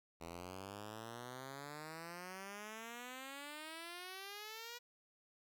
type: exponential sweep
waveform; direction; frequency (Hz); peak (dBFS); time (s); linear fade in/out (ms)
5% pulse; up; 81.8 to 486.3; -36; 0.2-4.79; 20
effects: none